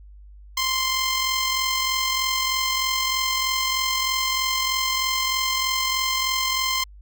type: tone with amplitude modulation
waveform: 10% pulse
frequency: 1046.5 Hz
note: C6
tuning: in tune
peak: -11 dBFS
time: 0.57-6.84 s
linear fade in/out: 5 ms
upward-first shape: sine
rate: 43.2 Hz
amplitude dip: 35%
effects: added 50 Hz sine -42 dBFS peak until 7.01 s